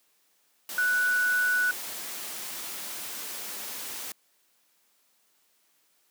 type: tone in noise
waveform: sine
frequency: 1480 Hz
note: F#6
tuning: in tune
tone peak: -22 dBFS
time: 0.78-1.71 s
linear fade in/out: 2 ms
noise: white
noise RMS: -37 dBFS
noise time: 0.69-4.12 s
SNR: +12 dB
effects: white hiss -68 dBFS RMS until 6.1 s + high-pass 200 Hz 12 dB/octave